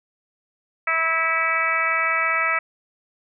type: harmonic tone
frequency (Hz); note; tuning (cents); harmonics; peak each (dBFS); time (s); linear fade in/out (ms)
325.8; E4; -20; 2 / 3 / 4 / 5 / 6 / 7 / 8; -31 / -34 / -23 / -30 / -24 / -24 / -32; 0.87-2.59; 5
effects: none